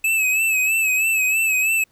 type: tone with vibrato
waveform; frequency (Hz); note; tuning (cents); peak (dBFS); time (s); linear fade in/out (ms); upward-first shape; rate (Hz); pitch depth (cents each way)
square; 2590; E7; -31; -17; 0.04-1.84; 5; sine; 3.1; 56
effects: pink hiss -62 dBFS RMS until 1.91 s